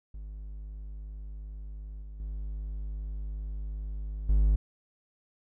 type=tone with level steps; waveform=triangle; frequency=51.3 Hz; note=G#1; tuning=21 cents flat; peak=-36 / -38 / -31 / -18 dBFS; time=0.14-4.56 s; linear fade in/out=5 ms; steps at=2.02 / 2.2 / 4.29 s; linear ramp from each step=2 ms; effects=none